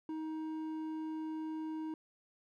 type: tone with hard clipping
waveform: sine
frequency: 314.9 Hz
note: D#4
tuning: 21 cents sharp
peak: -39 dBFS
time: 0.09-1.94 s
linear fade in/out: 2 ms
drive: 6 dB
effects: none